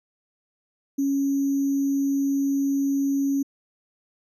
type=tone with sample-and-hold; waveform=sine; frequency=277.2 Hz; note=C#4; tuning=in tune; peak=-20 dBFS; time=0.98-3.43 s; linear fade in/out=10 ms; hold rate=6300 Hz; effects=resampled to 32000 Hz